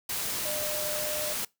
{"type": "tone in noise", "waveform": "sine", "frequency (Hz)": 604, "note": "D5", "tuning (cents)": 48, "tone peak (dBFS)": -34, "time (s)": [0.45, 1.33], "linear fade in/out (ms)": 5, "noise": "white", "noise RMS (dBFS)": -32, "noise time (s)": [0.09, 1.45], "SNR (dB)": -5, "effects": ["noise-tail reverb RT60 0.2 s tail -23 dB re dry"]}